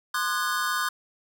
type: chord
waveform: square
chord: Ab dominant seventh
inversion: first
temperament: equal with one note detuned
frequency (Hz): 1046.5 / 1214 / 1480 / 1661.2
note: C6 / Eb6 / Gb6 / Ab6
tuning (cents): 0 / -43 / 0 / 0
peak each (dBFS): -32 / -30 / -30 / -34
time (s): 0.14-0.89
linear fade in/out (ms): 5
effects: none